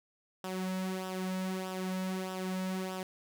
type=tone with flanger; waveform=sawtooth; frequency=186.8 Hz; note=F#3; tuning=17 cents sharp; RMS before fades=-36 dBFS; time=0.44-3.03 s; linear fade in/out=2 ms; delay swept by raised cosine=0.45 to 2.85 ms; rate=1.6 Hz; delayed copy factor=-0.6; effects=none